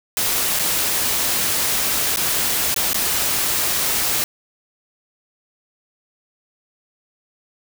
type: noise with dropouts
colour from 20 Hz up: white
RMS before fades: -20 dBFS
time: 0.17-4.24 s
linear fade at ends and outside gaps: 1 ms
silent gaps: 0.59-0.594 / 2.161-2.171 / 2.743-2.762 / 2.932-2.944 s
effects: none